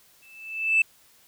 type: tone with exponential growth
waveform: sine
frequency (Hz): 2637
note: E7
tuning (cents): 0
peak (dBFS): -13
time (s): 0.22-0.82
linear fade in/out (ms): 5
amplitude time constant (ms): 130
effects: tanh soft clip ceiling -13 dBFS + white hiss -58 dBFS RMS until 1.27 s